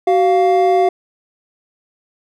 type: tone pair together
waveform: triangle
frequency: 376.8 / 699.9 Hz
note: F#4 / F5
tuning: +32 / +4 cents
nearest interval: major seventh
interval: 1072 cents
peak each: -11 dBFS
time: 0.07-0.89 s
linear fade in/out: 5 ms
effects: none